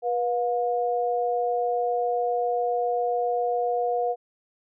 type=tone pair together; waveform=sine; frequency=486.2 / 713.6 Hz; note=B4 / F5; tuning=-27 / +37 cents; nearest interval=perfect fifth; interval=664 cents; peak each=-25 dBFS; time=0.02-4.16 s; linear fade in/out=50 ms; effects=none